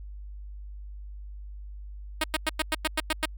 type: tone bursts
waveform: 5% pulse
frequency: 312.8 Hz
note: D#4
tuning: 9 cents sharp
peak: -12 dBFS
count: 9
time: 2.21-3.256 s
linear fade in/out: 5 ms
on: 30 ms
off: 97 ms
effects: added 50 Hz sine -38 dBFS peak until 3.37 s